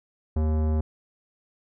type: tone with tanh clipping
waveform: sine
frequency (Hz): 77.78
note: D#2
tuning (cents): 0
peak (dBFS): -23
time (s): 0.36-0.81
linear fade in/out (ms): 5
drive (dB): 18
effects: none